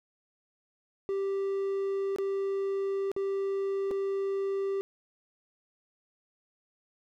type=tone with dropouts; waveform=triangle; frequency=392 Hz; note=G4; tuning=in tune; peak=-26 dBFS; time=1.09-4.81 s; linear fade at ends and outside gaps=0 ms; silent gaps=2.161-2.185 / 3.116-3.164 / 3.909-3.913 s; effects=none